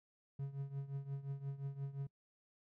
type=tone with tremolo; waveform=triangle; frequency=138.59 Hz; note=C#3; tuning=in tune; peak=-35 dBFS; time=0.39-2.07 s; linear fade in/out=5 ms; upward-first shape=triangle; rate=5.7 Hz; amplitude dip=85%; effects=noise-tail reverb RT60 0.1 s tail -24 dB re dry